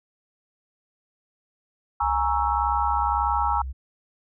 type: chord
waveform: sine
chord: A# half-diminished seventh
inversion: third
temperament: equal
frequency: 830.6 / 932.3 / 1108.7 / 1318.5 Hz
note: G#5 / A#5 / C#6 / E6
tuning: 0 / 0 / 0 / 0 cents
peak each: -25 / -25 / -30 / -27 dBFS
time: 2-3.62 s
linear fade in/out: 5 ms
type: tone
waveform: sine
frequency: 65.5 Hz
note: C2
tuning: 2 cents sharp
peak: -29 dBFS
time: 2.01-3.73 s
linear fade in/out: 20 ms
effects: none